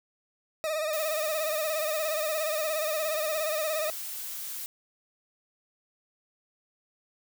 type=tone with vibrato; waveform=40% pulse; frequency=622 Hz; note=D#5; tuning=1 cent flat; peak=-27 dBFS; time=0.64-3.9 s; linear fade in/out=0 ms; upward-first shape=sine; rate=17 Hz; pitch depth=64 cents each way
type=noise; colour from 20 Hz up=blue; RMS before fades=-37 dBFS; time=0.93-4.66 s; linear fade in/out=0 ms
effects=none